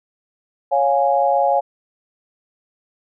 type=chord; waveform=sine; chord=Db major; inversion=none; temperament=equal with one note detuned; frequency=554.4 / 704.9 / 830.6 Hz; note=Db5 / F5 / Ab5; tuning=0 / +16 / 0 cents; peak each=-18 dBFS; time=0.71-1.61 s; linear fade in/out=20 ms; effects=none